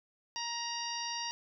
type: harmonic tone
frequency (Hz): 941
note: A#5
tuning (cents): +16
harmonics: 1 / 2 / 3 / 4 / 5 / 6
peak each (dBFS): -40 / -45 / -43 / -48 / -41 / -41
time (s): 0.36-1.31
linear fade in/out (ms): 0
effects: none